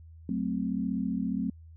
sine chord, F# diminished, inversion none, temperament equal, 185 / 220 / 261.6 Hz, F#3 / A3 / C4, 0 / 0 / 0 cents, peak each -32 / -32 / -32 dBFS, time 0.29-1.5 s, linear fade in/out 2 ms, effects added 81 Hz sine -47 dBFS peak until 1.76 s

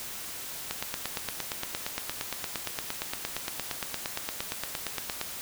click train, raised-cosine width 0.2 ms, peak -13 dBFS, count 40, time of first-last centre 0.71-5.213 s, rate 8.66 Hz, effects white hiss -39 dBFS RMS until 5.41 s

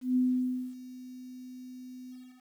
sine tone with ADSR envelope, 253 Hz, B3, 42 cents sharp, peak -22 dBFS, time 0.01-2.44 s, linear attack 150 ms, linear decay 580 ms, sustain -20 dB, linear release 330 ms, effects 10-bit

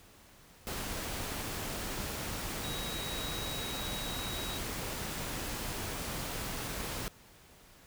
sine tone in noise, 3828 Hz, A#7, 45 cents sharp, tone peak -41 dBFS, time 2.64-4.58 s, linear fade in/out 0 ms, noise pink, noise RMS -38 dBFS, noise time 0.67-7.08 s, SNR -6 dB, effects pink hiss -58 dBFS RMS until 7.86 s

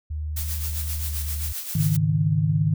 sine tone with pitch glide, 76.3 to 74.82 Hz, D#2 to D2, -33 to +33 cents, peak -26 dBFS, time 0.1-1.53 s, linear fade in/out 10 ms, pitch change -34 cents, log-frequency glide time 0.63-1.3 s
blue noise with tremolo, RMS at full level -30 dBFS, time 0.36-1.97 s, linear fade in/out 10 ms, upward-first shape sine, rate 7.6 Hz, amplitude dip 55%
sine chord, Ab suspended fourth, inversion none, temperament just, 103.83 / 138.43 / 155.74 Hz, Ab2 / Db3 / Eb3, 0 / -2 / +2 cents, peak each -24 / -26 / -20 dBFS, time 1.75-2.74 s, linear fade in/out 5 ms
effects none

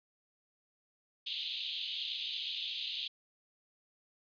pink band-pass noise, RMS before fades -39 dBFS, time 1.26-3.08 s, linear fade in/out 10 ms, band 3000 to 4000 Hz, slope 48 dB/octave, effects resampled to 11025 Hz

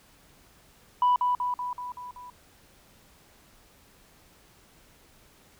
sine tone with echo, 987.8 Hz, B5, in tune, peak -17 dBFS, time 1.02-1.16 s, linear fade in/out 2 ms, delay 190 ms, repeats 6, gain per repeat -4 dB, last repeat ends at 2.3 s, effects tanh soft clip ceiling -16 dBFS + pink hiss -58 dBFS RMS until 5.59 s

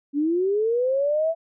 sine linear sweep, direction up, 277.2 to 667 Hz, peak -19 dBFS, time 0.13-1.35 s, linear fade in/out 50 ms, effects none

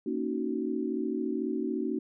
sine chord, D# minor seventh, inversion second, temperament equal with one note detuned, 233.1 / 277.2 / 311.1 / 373.6 Hz, A#3 / C#4 / D#4 / F#4, 0 / 0 / 0 / +17 cents, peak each -34 dBFS, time 0.06-1.99 s, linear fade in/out 5 ms, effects none

